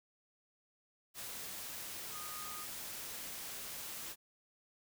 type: tone in noise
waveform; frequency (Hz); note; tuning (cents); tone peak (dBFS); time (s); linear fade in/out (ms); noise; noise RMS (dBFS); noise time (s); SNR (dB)
sine; 1235; D#6; -13; -48; 2.11-2.67; 50; white; -45; 1.14-4.16; -6
effects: none